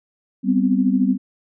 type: tone cluster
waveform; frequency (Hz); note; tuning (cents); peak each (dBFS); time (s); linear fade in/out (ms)
sine; 195.3 / 248.2 / 261.6; G3 / B3 / C4; -6 / +9 / 0; -19; 0.43-1.18; 50
effects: none